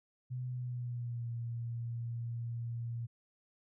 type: tone with pitch glide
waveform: sine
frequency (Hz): 125.8 to 117.38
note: B2 to A#2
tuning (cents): +32 to +12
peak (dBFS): -36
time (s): 0.3-3.07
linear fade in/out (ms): 20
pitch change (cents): -120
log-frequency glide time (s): 0.47-1.3
effects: none